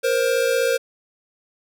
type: tone pair together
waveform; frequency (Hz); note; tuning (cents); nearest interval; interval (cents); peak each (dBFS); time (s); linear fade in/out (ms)
square; 472 / 528; A#4 / C5; +22 / +16; major second; 194; -21; 0.03-0.78; 20
effects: none